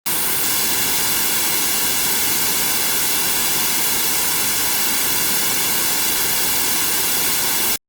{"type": "noise with comb filter", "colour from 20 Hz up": "white", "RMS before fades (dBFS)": -18, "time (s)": [0.06, 7.76], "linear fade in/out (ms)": 2, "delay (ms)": 1.6, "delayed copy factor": -0.55, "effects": ["Opus 32 kbps"]}